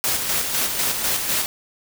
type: noise with tremolo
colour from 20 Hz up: white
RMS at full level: -21 dBFS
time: 0.04-1.46 s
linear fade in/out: 0 ms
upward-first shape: square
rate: 4 Hz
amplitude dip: 40%
effects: none